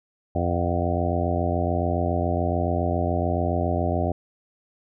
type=harmonic tone with a mistuned harmonic; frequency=87.1 Hz; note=F2; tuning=4 cents flat; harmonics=1 / 2 / 3 / 4 / 5 / 6 / 7 / 8 / 9; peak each=-25 / -30 / -30 / -31 / -34 / -35 / -29 / -31 / -32 dBFS; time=0.35-4.12 s; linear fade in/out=5 ms; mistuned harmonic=9; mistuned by=-58 cents; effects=none